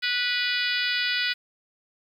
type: harmonic tone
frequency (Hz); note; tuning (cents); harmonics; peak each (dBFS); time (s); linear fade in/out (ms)
491.2; B4; -9; 3 / 4 / 5 / 6 / 7 / 8 / 9 / 10; -29 / -30 / -31 / -32 / -32 / -33 / -34 / -34; 0.02-1.34; 20
effects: 9-bit